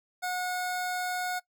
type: tone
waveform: 25% pulse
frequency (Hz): 727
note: F#5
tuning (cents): -31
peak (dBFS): -26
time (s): 0.22-1.4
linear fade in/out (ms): 20
effects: noise-tail reverb RT60 0.1 s tail -20 dB re dry